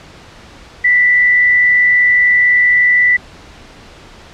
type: tone with frequency modulation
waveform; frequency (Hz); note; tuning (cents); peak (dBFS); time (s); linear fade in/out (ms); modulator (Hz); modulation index
sine; 1975.5; B6; 0; -7; 0.84-3.17; 10; 76.2; 0.42
effects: pink hiss -38 dBFS RMS until 4.33 s + low-pass 5000 Hz 12 dB/octave